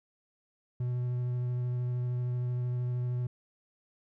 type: tone with vibrato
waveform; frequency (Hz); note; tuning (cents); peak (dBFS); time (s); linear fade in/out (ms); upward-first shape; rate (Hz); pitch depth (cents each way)
triangle; 123.47; B2; 0; -27; 0.8-3.27; 5; sine; 13; 10
effects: none